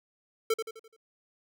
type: tone with echo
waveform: square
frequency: 446.6 Hz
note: A4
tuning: 26 cents sharp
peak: -24 dBFS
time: 0.5-0.54 s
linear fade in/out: 5 ms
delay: 85 ms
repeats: 5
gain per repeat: -7 dB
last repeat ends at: 0.965 s
effects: none